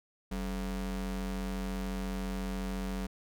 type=ring-modulated tone; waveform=square; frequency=119.4 Hz; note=A#2; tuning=42 cents sharp; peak=-31 dBFS; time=0.31-3.07 s; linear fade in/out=10 ms; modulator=72.3 Hz; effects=none